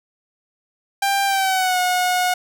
sawtooth tone with pitch glide, 792 to 726.3 Hz, G5 to F#5, +18 to -32 cents, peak -13 dBFS, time 1.02-2.34 s, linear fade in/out 5 ms, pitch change -150 cents, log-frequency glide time 1.26-1.79 s, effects none

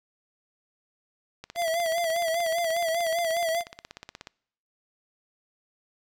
click train, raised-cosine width 0.2 ms, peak -22 dBFS, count 48, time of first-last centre 1.44-4.271 s, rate 16.6 Hz
square tone with vibrato, 669 Hz, E5, 25 cents sharp, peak -25 dBFS, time 1.55-3.64 s, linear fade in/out 50 ms, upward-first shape sine, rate 5 Hz, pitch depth 67 cents each way
effects noise-tail reverb RT60 0.7 s tail -25 dB re dry

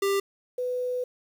square / sine tone pair in turn, 395.7 / 498.6 Hz, G4 / B4, +16 / +16 cents, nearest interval major third, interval 400 cents, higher second, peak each -23 / -26 dBFS, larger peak first, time 0.02-0.2 / 0.58-1.04 s, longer second, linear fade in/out 5 ms, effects 9-bit

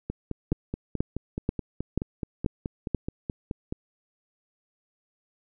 two click trains, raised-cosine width 3 ms, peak -17 / -11 dBFS, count 18 / 6, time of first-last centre 0.1-3.725 / 0.52-2.947 s, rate 4.69 / 2.06 Hz, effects none

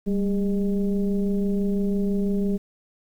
sine tone with frequency modulation, 196 Hz, G3, in tune, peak -20 dBFS, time 0.06-2.58 s, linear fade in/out 20 ms, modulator 209 Hz, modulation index 0.85, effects 9-bit

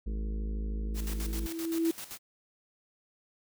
harmonic tone, 53 Hz, G#1, 36 cents sharp, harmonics 1 / 3 / 4 / 5 / 6 / 7 / 8 / 9, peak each -31 / -50 / -42 / -55 / -50 / -55 / -52 / -55 dBFS, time 0.06-1.47 s, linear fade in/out 10 ms
sine tone with exponential growth, 329.6 Hz, E4, in tune, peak -23 dBFS, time 0.71-1.91 s, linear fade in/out 5 ms, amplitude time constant 260 ms
white noise with tremolo, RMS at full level -41 dBFS, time 0.94-2.19 s, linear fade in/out 50 ms, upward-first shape square, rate 7.7 Hz, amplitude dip 70%
effects none

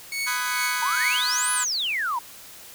sawtooth tone with tremolo, 2217 Hz, C#7, in tune, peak -21 dBFS, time 0.12-1.21 s, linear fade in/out 2 ms, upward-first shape triangle, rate 2.4 Hz, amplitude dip 85%
sawtooth chord, G# minor seventh, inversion first, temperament just, 996.7 / 1245.9 / 1495.1 / 1661.2 Hz, B5 / D#6 / F#6 / G#6, +16 / +2 / +18 / 0 cents, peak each -26 / -28 / -25 / -29 dBFS, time 0.26-1.65 s, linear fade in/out 20 ms
sine exponential two-way sweep, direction up then down, 908 to 10548 to 908 Hz, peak -23 dBFS, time 0.82-2.19 s, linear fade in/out 5 ms, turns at 1.52 s
effects white hiss -44 dBFS RMS until 2.74 s

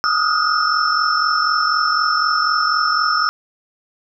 sine tone cluster, 1235 / 1279 / 1428 / 5330 Hz, D#6 / D#6 / F6 / E8, -13 / +47 / +38 / +18 cents, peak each -19 / -20 / -20 / -21 dBFS, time 0.04-3.29 s, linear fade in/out 0 ms, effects none

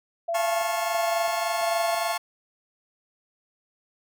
sine tone with tremolo, 675 Hz, E5, 41 cents sharp, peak -24 dBFS, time 0.28-2.14 s, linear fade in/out 10 ms, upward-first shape square, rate 1.5 Hz, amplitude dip 40%
sawtooth chord, F augmented, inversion none, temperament just, 698.5 / 873.1 / 1091.3 Hz, F5 / A5 / C#6, 0 / -14 / -27 cents, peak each -27 dBFS, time 0.34-2.18 s, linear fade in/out 10 ms
effects none

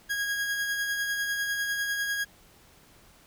40% pulse tone with tremolo, 1643 Hz, G#6, 19 cents flat, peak -25 dBFS, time 0.09-2.25 s, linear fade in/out 20 ms, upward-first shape sine, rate 10 Hz, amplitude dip 35%, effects pink hiss -57 dBFS RMS until 3.26 s

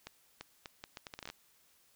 accelerating click train, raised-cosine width 0.2 ms, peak -26 dBFS, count 13, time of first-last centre 0.07-1.3 s, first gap 340 ms, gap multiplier 0.73, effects white hiss -68 dBFS RMS until 1.95 s

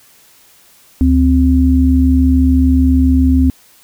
sine tone pair together, 73.42 / 260.4 Hz, D2 / C4, 0 / -8 cents, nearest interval octave + minor seventh, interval 2192 cents, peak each -10 dBFS, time 1.01-3.5 s, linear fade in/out 0 ms, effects white hiss -47 dBFS RMS until 3.83 s

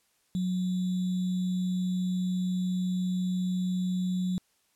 sine tone with sample-and-hold, 182.9 Hz, F#3, 20 cents flat, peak -26 dBFS, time 0.35-4.38 s, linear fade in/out 0 ms, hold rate 3675 Hz, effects white hiss -70 dBFS RMS until 4.75 s + low-pass 12000 Hz 12 dB/octave

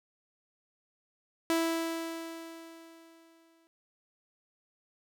sawtooth tone with exponential decay, 329.4 Hz, E4, 1 cent flat, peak -21 dBFS, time 1.5-3.67 s, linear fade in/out 0 ms, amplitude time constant 470 ms, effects none

